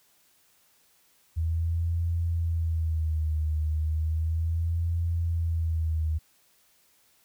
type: tone with vibrato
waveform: sine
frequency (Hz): 80.8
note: E2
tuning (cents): -34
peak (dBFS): -24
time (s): 1.36-6.19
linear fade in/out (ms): 20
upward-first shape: sine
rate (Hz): 0.34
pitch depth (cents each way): 78
effects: white hiss -64 dBFS RMS until 7.24 s